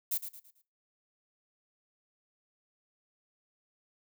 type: noise with echo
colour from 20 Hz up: violet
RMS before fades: -31 dBFS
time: 0.11-0.18 s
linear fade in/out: 10 ms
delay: 110 ms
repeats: 4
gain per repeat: -9 dB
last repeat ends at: 0.62 s
effects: noise-tail reverb RT60 0.3 s tail -19 dB re dry